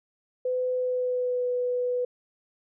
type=tone with pitch glide; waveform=sine; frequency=505 to 494.6 Hz; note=B4 to B4; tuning=+39 to +3 cents; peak=-24 dBFS; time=0.45-2.05 s; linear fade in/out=5 ms; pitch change=-36 cents; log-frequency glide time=0.74-1.48 s; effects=none